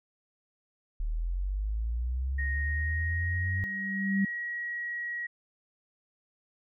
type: linear sweep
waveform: sine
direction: up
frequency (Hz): 36.94 to 96.1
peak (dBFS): -28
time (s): 1-3.64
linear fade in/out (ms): 0
type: tone with pitch glide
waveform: sine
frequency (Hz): 1864.7 to 1907.2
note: A#6 to A#6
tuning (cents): 0 to +39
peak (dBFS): -32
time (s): 2.38-5.27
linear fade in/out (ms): 10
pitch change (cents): +39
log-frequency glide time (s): 2.68-4.4
type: tone with exponential growth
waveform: sine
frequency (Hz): 196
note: G3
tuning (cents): 0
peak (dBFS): -22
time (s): 3.1-4.25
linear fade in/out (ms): 5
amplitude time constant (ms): 250
effects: none